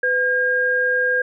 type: tone pair together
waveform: sine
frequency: 502 / 1616.5 Hz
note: B4 / G#6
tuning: +28 / -47 cents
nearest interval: octave + minor sixth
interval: 2025 cents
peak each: -22 / -17 dBFS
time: 0.03-1.22 s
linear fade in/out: 5 ms
effects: none